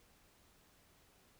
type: silence
effects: pink hiss -68 dBFS RMS until 1.39 s